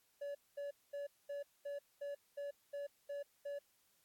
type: tone bursts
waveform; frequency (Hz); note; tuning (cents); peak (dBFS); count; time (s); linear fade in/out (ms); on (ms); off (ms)
triangle; 570; C#5; +48; -39; 10; 0.21-3.59; 10; 140; 220
effects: white hiss -75 dBFS RMS until 4.04 s + AAC 64 kbps